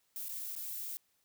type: noise with dropouts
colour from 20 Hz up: violet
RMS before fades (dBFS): -41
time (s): 0.16-0.97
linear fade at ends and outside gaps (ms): 0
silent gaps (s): 0.284-0.292 / 0.552-0.564
effects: white hiss -75 dBFS RMS until 1.24 s